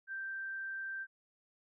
sine tone, 1568 Hz, G6, in tune, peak -38 dBFS, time 0.07-1.07 s, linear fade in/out 50 ms, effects none

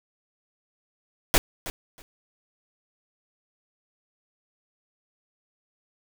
pink noise with echo, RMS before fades -18 dBFS, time 1.34-1.38 s, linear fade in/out 0 ms, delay 320 ms, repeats 2, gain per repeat -15 dB, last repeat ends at 2.02 s, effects none

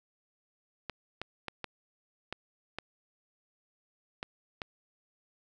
clicks, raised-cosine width 0.3 ms, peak -20 dBFS, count 8, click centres 0.897 / 1.216 / 1.483 / 1.643 / 2.326 / 2.786 / 4.229 / 4.618 s, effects none

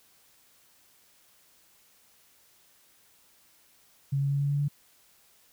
sine tone with pitch steps, 138.6 / 139.73 / 140.86 / 142 / 143.16 / 144.32 Hz, C#3 / C#3 / C#3 / C#3 / D3 / D3, 0 / +14 / +28 / +42 / -44 / -30 cents, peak -24 dBFS, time 4.12-4.684 s, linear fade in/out 10 ms, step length 94 ms, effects white hiss -62 dBFS RMS until 5.52 s

